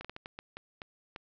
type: slowing click train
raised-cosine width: 0.3 ms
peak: -25 dBFS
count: 9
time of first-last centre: 0.01-1.161 s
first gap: 36 ms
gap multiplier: 1.38
effects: low-pass 5000 Hz 12 dB/octave